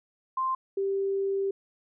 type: tone pair in turn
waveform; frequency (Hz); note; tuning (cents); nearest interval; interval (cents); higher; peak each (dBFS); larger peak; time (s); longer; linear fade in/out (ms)
sine; 1046.5 / 392; C6 / G4; 0 / 0; octave + perfect fourth; 1700; first; -25; neither; 0.37-0.55 / 0.77-1.51; second; 5
effects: none